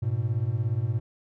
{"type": "beating tone pair", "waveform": "triangle", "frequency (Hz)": [105, 122], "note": ["G#2", "B2"], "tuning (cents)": [19, -21], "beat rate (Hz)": 17, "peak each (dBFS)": -25, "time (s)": [0.02, 1], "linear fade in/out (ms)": 10, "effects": []}